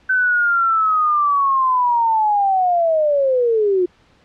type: linear sweep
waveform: sine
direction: down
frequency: 1531 to 350 Hz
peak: -13 dBFS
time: 0.09-3.86 s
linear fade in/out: 10 ms
effects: pink hiss -54 dBFS RMS until 4.24 s + low-pass 4000 Hz 12 dB/octave